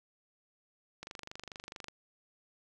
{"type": "click train", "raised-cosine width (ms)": 0.2, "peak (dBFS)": -26, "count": 22, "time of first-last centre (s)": [1.03, 1.884], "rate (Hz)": 24.6, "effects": []}